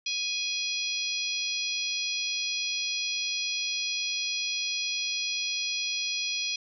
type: harmonic tone with a mistuned harmonic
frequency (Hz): 830.6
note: G#5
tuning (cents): 0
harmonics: 3 / 4 / 5 / 6 / 7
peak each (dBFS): -33 / -34 / -35 / -36 / -36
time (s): 0.06-6.56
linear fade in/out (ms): 5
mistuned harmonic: 7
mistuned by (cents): -16
effects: none